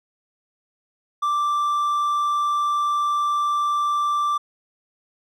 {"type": "tone", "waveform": "triangle", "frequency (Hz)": 1174.7, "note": "D6", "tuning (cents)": 0, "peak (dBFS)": -17, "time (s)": [1.22, 4.38], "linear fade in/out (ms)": 10, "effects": []}